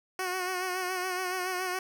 10% pulse tone with vibrato, 367.4 Hz, F#4, 12 cents flat, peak -22 dBFS, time 0.19-1.79 s, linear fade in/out 2 ms, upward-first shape sine, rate 7.1 Hz, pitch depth 41 cents each way, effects none

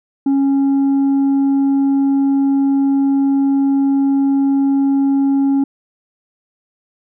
sine tone with tanh clipping, 275.2 Hz, C#4, 12 cents flat, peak -12 dBFS, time 0.26-5.64 s, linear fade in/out 5 ms, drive 3 dB, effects none

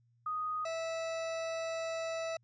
sine / 40% pulse tone pair in turn, 1244.5 / 654.5 Hz, D#6 / E5, 0 / -13 cents, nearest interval major seventh, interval 1113 cents, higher first, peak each -33 / -34 dBFS, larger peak first, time 0.26-0.65 / 0.65-2.37 s, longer second, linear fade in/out 5 ms, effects added 118 Hz sine -67 dBFS peak until 2.43 s + resampled to 16000 Hz

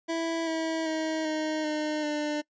25% pulse tone with pitch steps, 329.6 / 323.2 / 316.9 / 310.7 / 304.7 / 298.8 Hz, E4 / E4 / D#4 / D#4 / D#4 / D4, 0 / -34 / +32 / -2 / -36 / +30 cents, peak -24 dBFS, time 0.08-2.42 s, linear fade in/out 20 ms, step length 390 ms, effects noise-tail reverb RT60 0.1 s tail -23 dB re dry + resampled to 16000 Hz

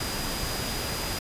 sine tone in noise, 4900 Hz, D#8, 27 cents flat, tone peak -37 dBFS, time 0-1.19 s, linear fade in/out 5 ms, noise pink, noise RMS -31 dBFS, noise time 0-1.19 s, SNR -9 dB, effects resampled to 32000 Hz

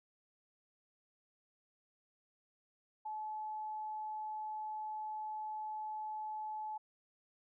sine tone, 860 Hz, A5, 40 cents flat, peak -39 dBFS, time 3.05-6.78 s, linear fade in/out 10 ms, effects none

